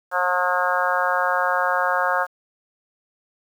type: harmonic tone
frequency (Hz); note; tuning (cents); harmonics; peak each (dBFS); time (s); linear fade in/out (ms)
180; F#3; -47; 3 / 4 / 5 / 6 / 7 / 8 / 9; -26 / -26 / -26 / -26 / -26 / -26 / -26; 0.11-2.27; 50
effects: 8-bit